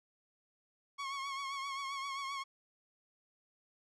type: tone with vibrato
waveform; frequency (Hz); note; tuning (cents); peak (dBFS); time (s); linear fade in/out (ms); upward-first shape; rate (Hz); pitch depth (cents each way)
sawtooth; 1100; C#6; -14; -34; 0.98-2.44; 20; triangle; 7.6; 55
effects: low-pass 6000 Hz 12 dB/octave